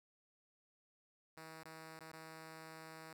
5% pulse tone with dropouts, 160 Hz, D#3, 49 cents sharp, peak -40 dBFS, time 1.37-3.13 s, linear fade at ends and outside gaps 2 ms, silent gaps 1.633-1.653 / 1.991-2.007 / 2.118-2.132 s, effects none

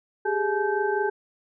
sine tone cluster, 395.7 / 420.6 / 855 / 1557 Hz, G4 / G#4 / A5 / G6, +16 / +22 / -50 / -12 cents, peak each -26 / -27 / -28 / -30 dBFS, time 0.25-1.1 s, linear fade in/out 10 ms, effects none

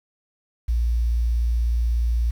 sine tone with quantisation, 58.27 Hz, A#1, in tune, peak -18 dBFS, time 0.68-2.31 s, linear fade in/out 10 ms, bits 8, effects none

